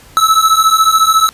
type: beating tone pair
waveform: square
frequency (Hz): 1299 / 1313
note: E6 / E6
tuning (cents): -26 / -7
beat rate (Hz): 14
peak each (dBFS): -11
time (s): 0.17-1.29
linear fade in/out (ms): 0
effects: pink hiss -41 dBFS RMS until 1.33 s + resampled to 32000 Hz